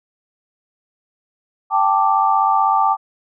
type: chord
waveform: sine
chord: G suspended second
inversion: none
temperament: equal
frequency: 784 / 880 / 1174.7 Hz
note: G5 / A5 / D6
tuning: 0 / 0 / 0 cents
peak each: -17 dBFS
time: 1.7-2.97 s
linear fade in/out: 50 ms
effects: none